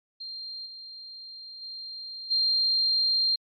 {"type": "tone with level steps", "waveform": "sine", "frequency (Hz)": 4186, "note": "C8", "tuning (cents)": 0, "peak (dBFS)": [-35, -40, -36, -21], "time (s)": [0.2, 3.36], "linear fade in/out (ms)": 10, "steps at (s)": [0.65, 1.61, 2.3], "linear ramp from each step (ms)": 20, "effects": ["MP3 32 kbps"]}